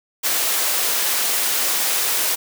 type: high-pass noise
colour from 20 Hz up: white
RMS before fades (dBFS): -20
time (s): 0.23-2.36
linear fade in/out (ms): 20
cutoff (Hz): 370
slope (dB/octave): 12
effects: none